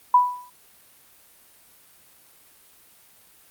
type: tone with exponential decay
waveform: sine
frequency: 987.8 Hz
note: B5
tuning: in tune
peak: -9 dBFS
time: 0.14-0.5 s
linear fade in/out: 5 ms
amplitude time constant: 77 ms
effects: white hiss -54 dBFS RMS until 3.5 s + Opus 32 kbps